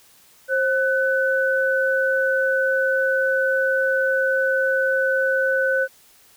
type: tone pair together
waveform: sine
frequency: 531 / 1500.6 Hz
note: C5 / F#6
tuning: +25 / +24 cents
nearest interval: octave + tritone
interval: 1799 cents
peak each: -20 dBFS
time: 0.48-5.88 s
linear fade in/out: 50 ms
effects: white hiss -53 dBFS RMS until 6.36 s